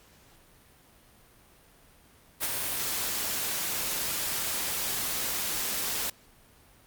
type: noise with ADSR envelope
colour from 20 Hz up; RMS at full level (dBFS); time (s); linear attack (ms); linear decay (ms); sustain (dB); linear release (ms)
white; -27; 2.4-6.1; 37; 25; -4; 5
effects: pink hiss -58 dBFS RMS until 6.86 s + Opus 48 kbps